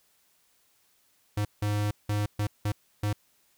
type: tone bursts at uneven times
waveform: square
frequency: 104 Hz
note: G#2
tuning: 3 cents sharp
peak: -26 dBFS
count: 6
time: 1.37-1.45 / 1.62-1.91 / 2.09-2.26 / 2.39-2.47 / 2.65-2.72 / 3.03-3.13 s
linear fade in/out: 5 ms
effects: white hiss -67 dBFS RMS until 3.57 s

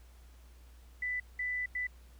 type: tone bursts at uneven times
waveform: sine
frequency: 1990 Hz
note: B6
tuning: 13 cents sharp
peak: -32 dBFS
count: 3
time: 1.02-1.2 / 1.39-1.66 / 1.75-1.87 s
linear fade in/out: 5 ms
effects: added 60 Hz sine -53 dBFS peak until 2.19 s + pink hiss -65 dBFS RMS until 2.19 s

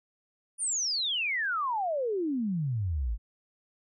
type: exponential sweep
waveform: sine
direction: down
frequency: 9710 to 49 Hz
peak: -27 dBFS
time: 0.58-3.18 s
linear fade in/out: 50 ms
effects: none

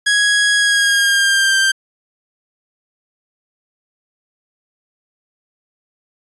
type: tone with pitch glide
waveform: sawtooth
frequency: 1661.2 to 1573.4 Hz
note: G#6 to G6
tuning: 0 to +6 cents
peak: -8 dBFS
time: 0.06-1.72 s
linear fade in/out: 10 ms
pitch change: -94 cents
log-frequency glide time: 0.56-1.58 s
effects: resampled to 24000 Hz

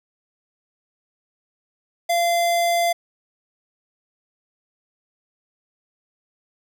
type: tone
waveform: square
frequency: 688 Hz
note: F5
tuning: 26 cents flat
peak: -18 dBFS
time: 2.09-2.93 s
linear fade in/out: 10 ms
effects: none

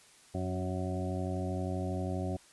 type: harmonic tone with a mistuned harmonic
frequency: 92.5 Hz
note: F#2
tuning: in tune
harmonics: 1 / 2 / 3 / 4 / 6 / 7 / 8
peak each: -35 / -38 / -40 / -41 / -43 / -43 / -44 dBFS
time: 0.34-2.37 s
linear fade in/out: 10 ms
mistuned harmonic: 2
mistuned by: -21 cents
effects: white hiss -59 dBFS RMS until 2.52 s + resampled to 24000 Hz

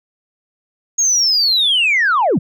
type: linear sweep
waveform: sine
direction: down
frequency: 6645 to 114.6 Hz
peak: -10 dBFS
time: 0.98-2.39 s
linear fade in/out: 10 ms
effects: tanh soft clip ceiling -8 dBFS

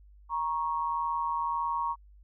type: tone pair together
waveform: sine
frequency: 942 / 1103.7 Hz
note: A#5 / C#6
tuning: +18 / -8 cents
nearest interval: minor third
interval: 274 cents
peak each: -30 / -31 dBFS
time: 0.29-1.96 s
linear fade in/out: 50 ms
effects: added 50 Hz sine -52 dBFS peak until 2.23 s

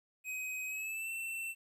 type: tone with pitch glide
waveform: square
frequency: 2522 to 2687 Hz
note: D#7 to E7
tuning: +23 to +33 cents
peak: -38 dBFS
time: 0.24-1.55 s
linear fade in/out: 50 ms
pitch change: +110 cents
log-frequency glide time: 0.66-1.1 s
effects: 12-bit

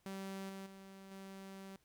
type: tone with level steps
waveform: sawtooth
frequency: 193.5 Hz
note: G3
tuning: 22 cents flat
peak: -39 / -42 / -49 / -45 dBFS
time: 0.06-1.76 s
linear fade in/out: 0 ms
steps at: 0.49 / 0.66 / 1.11 s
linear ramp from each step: 5 ms
effects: pink hiss -75 dBFS RMS until 1.84 s

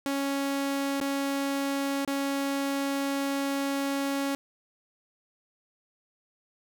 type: tone with dropouts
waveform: sawtooth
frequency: 277.2 Hz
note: C#4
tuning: in tune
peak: -23 dBFS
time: 0.06-4.35 s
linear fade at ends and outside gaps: 0 ms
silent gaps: 1.002-1.012 / 2.049-2.076 s
effects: none

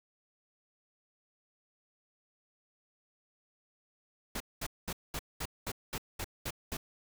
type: noise bursts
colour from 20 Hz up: pink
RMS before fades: -37 dBFS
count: 10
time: 4.35-6.77 s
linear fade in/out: 5 ms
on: 53 ms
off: 210 ms
effects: none

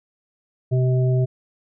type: harmonic tone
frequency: 127.9 Hz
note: C3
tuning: 39 cents flat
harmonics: 1 / 3 / 5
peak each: -16 / -26 / -30 dBFS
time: 0.71-1.26 s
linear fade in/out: 20 ms
effects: none

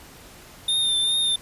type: tone with vibrato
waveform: square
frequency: 3618 Hz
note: A7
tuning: 48 cents sharp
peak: -20 dBFS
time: 0.68-1.36 s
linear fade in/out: 5 ms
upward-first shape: triangle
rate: 2.5 Hz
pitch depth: 37 cents each way
effects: pink hiss -46 dBFS RMS until 1.41 s + resampled to 32000 Hz

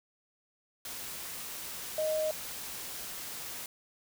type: tone in noise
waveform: sine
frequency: 622.3 Hz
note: D#5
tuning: in tune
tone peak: -28 dBFS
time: 1.98-2.31 s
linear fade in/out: 2 ms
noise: white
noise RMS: -41 dBFS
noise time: 0.85-3.66 s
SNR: +10 dB
effects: none

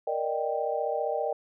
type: chord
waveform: sine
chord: Eb major seventh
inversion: second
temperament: equal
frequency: 466.2 / 587.3 / 622.3 / 784 Hz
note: Bb4 / D5 / Eb5 / G5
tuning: 0 / 0 / 0 / 0 cents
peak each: -32 dBFS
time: 0.07-1.33 s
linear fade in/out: 5 ms
effects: none

